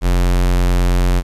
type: tone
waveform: square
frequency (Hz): 44.6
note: F1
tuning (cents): +37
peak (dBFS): -12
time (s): 0.01-1.23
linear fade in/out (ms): 50
effects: resampled to 32000 Hz + 9-bit